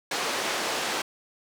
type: band-pass noise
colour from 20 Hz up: pink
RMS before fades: -29 dBFS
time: 0.11-1.02 s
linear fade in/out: 5 ms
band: 430 to 6900 Hz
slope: 12 dB/octave
effects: none